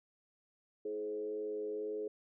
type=tone with frequency modulation; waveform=sine; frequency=424.9 Hz; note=G#4; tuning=40 cents sharp; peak=-36 dBFS; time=0.85-2.08 s; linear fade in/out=5 ms; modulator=102 Hz; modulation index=0.62; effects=none

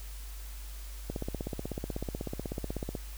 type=click train; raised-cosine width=2 ms; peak=-21 dBFS; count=31; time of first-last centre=1.1-2.952 s; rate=16.2 Hz; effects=added 50 Hz sine -40 dBFS peak until 3.17 s + white hiss -51 dBFS RMS until 3.17 s

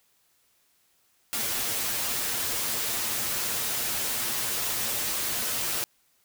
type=noise with comb filter; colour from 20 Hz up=white; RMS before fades=-29 dBFS; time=1.33-5.84 s; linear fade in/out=0 ms; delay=8.6 ms; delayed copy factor=+0.55; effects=white hiss -67 dBFS RMS until 6.24 s

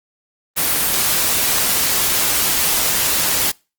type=noise; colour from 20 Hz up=white; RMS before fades=-17 dBFS; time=0.56-3.52 s; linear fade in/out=20 ms; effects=noise-tail reverb RT60 0.3 s tail -25 dB re dry + Opus 24 kbps

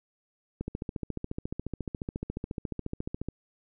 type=click train; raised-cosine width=3 ms; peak=-20 dBFS; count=39; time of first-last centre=0.61-3.286 s; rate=14.2 Hz; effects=none

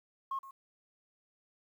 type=tone with echo; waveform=sine; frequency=1080 Hz; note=C#6; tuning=45 cents flat; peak=-32 dBFS; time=0.31-0.39 s; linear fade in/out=5 ms; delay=120 ms; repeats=1; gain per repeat=-15 dB; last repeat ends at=0.51 s; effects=tanh soft clip ceiling -28 dBFS + 11-bit

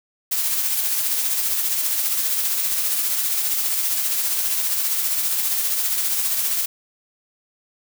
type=noise with tremolo; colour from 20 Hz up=blue; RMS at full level=-20 dBFS; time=0.31-6.66 s; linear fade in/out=10 ms; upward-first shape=triangle; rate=15 Hz; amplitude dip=40%; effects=none

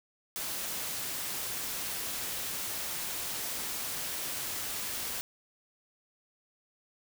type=noise; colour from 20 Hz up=white; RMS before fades=-36 dBFS; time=0.36-5.21 s; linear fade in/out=0 ms; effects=none

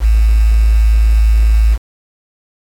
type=tone with quantisation; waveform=sine; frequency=54.5 Hz; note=A1; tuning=16 cents flat; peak=-6 dBFS; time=0-1.78 s; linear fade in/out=50 ms; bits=5; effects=AAC 64 kbps

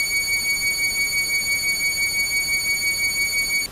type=beating tone pair; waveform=sawtooth; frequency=2245 / 2250.9 Hz; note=C#7 / C#7; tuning=+21 / +26 cents; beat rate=5.9 Hz; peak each=-18 / -21 dBFS; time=0-3.66 s; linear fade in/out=0 ms; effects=pink hiss -39 dBFS RMS until 3.71 s + resampled to 32000 Hz

